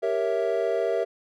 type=chord; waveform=triangle; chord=G diminished seventh; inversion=none; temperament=equal; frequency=392 / 466.2 / 554.4 / 659.3 Hz; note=G4 / Bb4 / Db5 / Fb5; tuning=0 / 0 / 0 / 0 cents; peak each=-27 / -25 / -29 / -25 dBFS; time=0.02-1.05 s; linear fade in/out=20 ms; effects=none